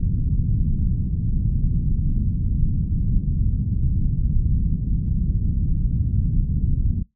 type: low-pass noise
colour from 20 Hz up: pink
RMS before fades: -20 dBFS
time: 0-7.03 s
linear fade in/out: 10 ms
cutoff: 180 Hz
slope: 24 dB/octave
effects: noise-tail reverb RT60 0.2 s tail -25 dB re dry